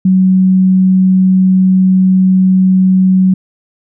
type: tone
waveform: sine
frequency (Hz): 187.2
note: F#3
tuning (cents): +20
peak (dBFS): -5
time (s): 0.05-3.34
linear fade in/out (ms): 5
effects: none